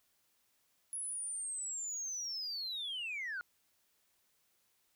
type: linear sweep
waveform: sine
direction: down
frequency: 10500 to 1394 Hz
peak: -36 dBFS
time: 0.93-3.41 s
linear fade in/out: 0 ms
effects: tanh soft clip ceiling -35 dBFS + white hiss -75 dBFS RMS until 4.95 s